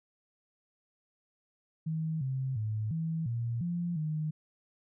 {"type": "tone with pitch steps", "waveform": "sine", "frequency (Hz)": [159.4, 132.2, 108.1, 162.3, 117.3, 173.2, 154.6], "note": ["D#3", "C3", "A2", "E3", "A#2", "F3", "D#3"], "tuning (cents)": [42, 18, -30, -27, 11, -14, -11], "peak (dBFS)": -30, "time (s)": [1.86, 4.31], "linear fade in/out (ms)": 10, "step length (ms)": 350, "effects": []}